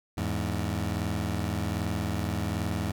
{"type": "tone pair together", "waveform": "20% pulse", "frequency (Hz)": [82.59, 103.83], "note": ["E2", "G#2"], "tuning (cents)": [4, 0], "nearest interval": "major third", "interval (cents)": 396, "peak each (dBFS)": -26, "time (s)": [0.17, 2.92], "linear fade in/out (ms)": 10, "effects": []}